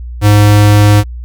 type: tone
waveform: square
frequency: 103.83 Hz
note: G#2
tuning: in tune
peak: -4 dBFS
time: 0.21-1.04 s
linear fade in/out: 50 ms
effects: added 60 Hz sine -21 dBFS peak until 1.24 s